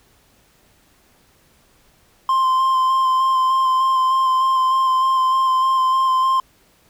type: tone with vibrato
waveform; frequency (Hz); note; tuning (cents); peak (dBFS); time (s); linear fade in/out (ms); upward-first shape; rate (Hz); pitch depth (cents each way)
triangle; 1046.5; C6; 0; -12; 2.29-6.4; 2; square; 3.3; 12
effects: pink hiss -56 dBFS RMS until 6.89 s